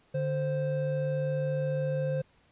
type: tone pair together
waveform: triangle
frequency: 147.61 / 523.3 Hz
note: D3 / C5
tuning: +9 / 0 cents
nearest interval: octave + minor seventh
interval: 2191 cents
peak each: -28 dBFS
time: 0.14-2.22 s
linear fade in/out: 10 ms
effects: pink hiss -65 dBFS RMS until 2.51 s + resampled to 8000 Hz